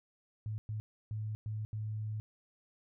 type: tone bursts at uneven times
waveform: sine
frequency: 107.7 Hz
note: A2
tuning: 37 cents flat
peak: -35 dBFS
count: 5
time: 0.46-0.58 / 0.69-0.8 / 1.11-1.35 / 1.46-1.65 / 1.73-2.2 s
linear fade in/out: 0 ms
effects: none